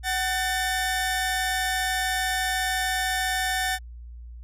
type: tone pair together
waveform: sawtooth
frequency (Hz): 751 / 1786.2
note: F#5 / A6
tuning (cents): +26 / +26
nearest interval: octave + minor third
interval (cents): 1500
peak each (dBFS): -23 / -23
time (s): 0.03-3.79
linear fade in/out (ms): 50
effects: added 59 Hz sine -38 dBFS peak until 4.43 s + resampled to 32000 Hz